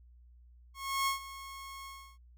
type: tone with ADSR envelope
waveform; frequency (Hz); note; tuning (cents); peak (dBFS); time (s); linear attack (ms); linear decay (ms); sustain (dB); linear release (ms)
sawtooth; 1090; C#6; -29; -24; 0.74-2.18; 330; 120; -16; 320
effects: added 60 Hz sine -55 dBFS peak until 2.37 s